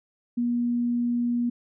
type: tone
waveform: sine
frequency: 240 Hz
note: B3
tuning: 49 cents flat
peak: -22 dBFS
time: 0.37-1.5 s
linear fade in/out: 10 ms
effects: none